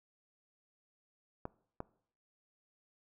clicks, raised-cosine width 1 ms, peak -25 dBFS, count 2, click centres 1.454 / 1.804 s, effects noise-tail reverb RT60 0.6 s tail -21 dB re dry

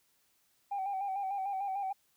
sine tone with vibrato, 783 Hz, G5, 2 cents flat, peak -31 dBFS, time 0.71-1.93 s, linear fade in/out 10 ms, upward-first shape square, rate 6.7 Hz, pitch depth 47 cents each way, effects tanh soft clip ceiling -29 dBFS + white hiss -72 dBFS RMS until 2.16 s

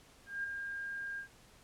sine tone with ADSR envelope, 1609 Hz, G6, 45 cents sharp, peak -33 dBFS, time 0.26-1.28 s, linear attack 180 ms, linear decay 5 ms, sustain -5 dB, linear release 100 ms, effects pink hiss -61 dBFS RMS until 1.63 s + low-pass 11000 Hz 12 dB/octave

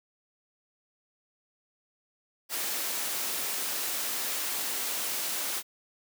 white high-pass noise, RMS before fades -32 dBFS, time 2.49-5.63 s, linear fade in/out 50 ms, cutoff 250 Hz, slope 12 dB/octave, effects none

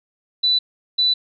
sine tone pair in turn, 3979 / 3979 Hz, B7 / B7, +12 / +12 cents, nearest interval unison, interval 0 cents, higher neither, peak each -14 dBFS, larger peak neither, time 0.43-0.59 / 0.98-1.14 s, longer neither, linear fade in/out 10 ms, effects none

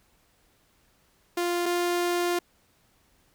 sawtooth tone pair in turn, 349.2 / 350.5 Hz, F4 / F4, 0 / +6 cents, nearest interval unison, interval 6 cents, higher second, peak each -21 / -20 dBFS, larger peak second, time 1.37-1.66 / 1.66-2.39 s, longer second, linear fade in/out 5 ms, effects pink hiss -65 dBFS RMS until 3.34 s

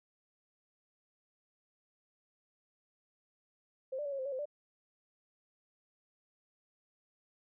sine tone with pitch steps, 525 / 590 / 567 / 549 / 521 / 561 / 517 / 587 Hz, C5 / D5 / C#5 / C#5 / C5 / C#5 / C5 / D5, +6 / +8 / +39 / -17 / -7 / +21 / -21 / -1 cents, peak -35 dBFS, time 3.92-4.456 s, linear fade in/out 10 ms, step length 67 ms, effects none

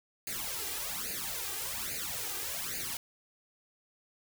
white noise with flanger, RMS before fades -37 dBFS, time 0.27-2.97 s, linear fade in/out 2 ms, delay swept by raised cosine 0.44 to 2.54 ms, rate 1.2 Hz, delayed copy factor +0.9, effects none

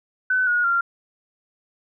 sine tone with pitch steps, 1510 / 1446 / 1384.7 Hz, F#6 / F#6 / F6, +35 / -40 / -15 cents, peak -17 dBFS, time 0.3-0.81 s, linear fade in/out 5 ms, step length 170 ms, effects none

